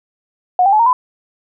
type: tone with pitch steps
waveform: sine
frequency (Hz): 728 / 789.3 / 855.8 / 927.9 / 1006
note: F#5 / G5 / A5 / A#5 / B5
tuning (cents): -28 / +12 / -48 / -8 / +32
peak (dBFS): -8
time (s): 0.59-0.93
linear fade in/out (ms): 2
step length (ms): 68
effects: none